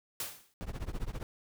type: noise with exponential decay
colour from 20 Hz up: white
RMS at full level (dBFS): -34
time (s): 0.2-0.54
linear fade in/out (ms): 2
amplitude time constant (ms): 72
type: noise with tremolo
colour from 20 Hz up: brown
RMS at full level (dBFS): -33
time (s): 0.61-1.23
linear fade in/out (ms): 0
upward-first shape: triangle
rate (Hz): 15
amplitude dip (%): 100
effects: none

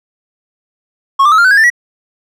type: tone with pitch steps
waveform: triangle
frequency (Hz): 1095 / 1187.2 / 1287.2 / 1395.6 / 1513.2 / 1640.6 / 1778.8 / 1928.7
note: C#6 / D6 / E6 / F6 / F#6 / G#6 / A6 / B6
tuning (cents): -22 / +18 / -42 / -2 / +38 / -22 / +18 / -42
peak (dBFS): -3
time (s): 1.19-1.702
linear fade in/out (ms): 10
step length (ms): 64
effects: none

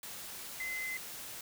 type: tone in noise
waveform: sine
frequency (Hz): 2051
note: C7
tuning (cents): -35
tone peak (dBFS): -36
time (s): 0.6-0.97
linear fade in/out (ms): 2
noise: white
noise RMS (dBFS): -45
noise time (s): 0.03-1.41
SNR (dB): +6
effects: none

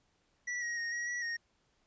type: tone with pitch steps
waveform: square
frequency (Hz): 1953 / 1892 / 1861 / 1902 / 1936 / 1859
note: B6 / A#6 / A#6 / A#6 / B6 / A#6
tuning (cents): -20 / +25 / -3 / +34 / -35 / -5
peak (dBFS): -35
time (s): 0.47-1.37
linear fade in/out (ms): 10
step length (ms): 150
effects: pink hiss -74 dBFS RMS until 1.86 s + resampled to 16000 Hz

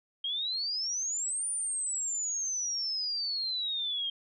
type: exponential two-way sweep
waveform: sine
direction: up then down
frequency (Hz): 3194 to 9420 to 3194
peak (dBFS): -30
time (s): 0.24-4.1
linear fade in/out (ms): 5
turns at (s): 1.49
effects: none

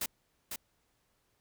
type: noise with echo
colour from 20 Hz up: white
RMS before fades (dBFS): -34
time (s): 0.01-0.06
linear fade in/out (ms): 5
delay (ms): 500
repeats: 1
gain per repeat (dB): -5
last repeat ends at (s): 0.56
effects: pink hiss -75 dBFS RMS until 1.4 s

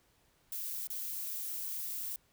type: noise with dropouts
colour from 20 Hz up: violet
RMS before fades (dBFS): -39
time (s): 0.52-2.16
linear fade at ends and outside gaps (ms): 2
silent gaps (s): 0.872-0.901
effects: pink hiss -70 dBFS RMS until 2.32 s

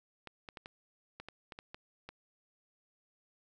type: clicks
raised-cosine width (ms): 0.3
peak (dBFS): -29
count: 10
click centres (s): 0.273 / 0.488 / 0.572 / 0.659 / 1.2 / 1.286 / 1.522 / 1.589 / 1.745 / 2.09
effects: none

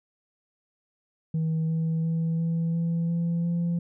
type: tone with pitch steps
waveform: sine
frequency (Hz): 160.3 / 162.07 / 163.86 / 165.67 / 167.49 / 169.34 / 171.21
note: E3 / E3 / E3 / E3 / E3 / E3 / F3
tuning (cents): -48 / -29 / -10 / +9 / +28 / +47 / -34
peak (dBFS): -21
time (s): 1.34-3.79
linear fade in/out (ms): 5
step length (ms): 350
effects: tanh soft clip ceiling -22 dBFS

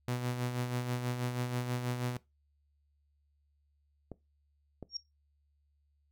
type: tone with tremolo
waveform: sawtooth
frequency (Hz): 123.47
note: B2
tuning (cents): 0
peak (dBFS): -27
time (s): 0.08-2.17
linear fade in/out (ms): 0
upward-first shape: sine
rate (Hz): 6.2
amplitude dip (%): 50
type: clicks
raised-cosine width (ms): 2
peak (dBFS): -29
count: 2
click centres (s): 4.117 / 4.827
type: tone with exponential growth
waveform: sine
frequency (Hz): 5560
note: F8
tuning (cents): -9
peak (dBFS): -31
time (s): 4.89-4.97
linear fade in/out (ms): 5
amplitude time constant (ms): 16
effects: noise-tail reverb RT60 0.2 s tail -19 dB re dry + added 72 Hz sine -70 dBFS peak until 6.11 s

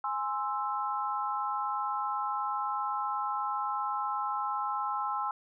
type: chord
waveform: sine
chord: Ab augmented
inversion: none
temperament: equal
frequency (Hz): 830.6 / 1046.5 / 1318.5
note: Ab5 / C6 / E6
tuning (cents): 0 / 0 / 0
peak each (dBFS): -34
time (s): 0.04-5.31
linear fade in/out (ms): 2
effects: none

